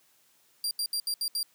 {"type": "tone bursts at uneven times", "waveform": "sawtooth", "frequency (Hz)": 4753, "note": "D8", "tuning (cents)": 20, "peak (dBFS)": -25, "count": 6, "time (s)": [[0.64, 0.71], [0.79, 0.86], [0.93, 1], [1.07, 1.14], [1.21, 1.28], [1.35, 1.43]], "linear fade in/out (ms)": 2, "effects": ["white hiss -65 dBFS RMS until 1.54 s", "high-pass 100 Hz 12 dB/octave"]}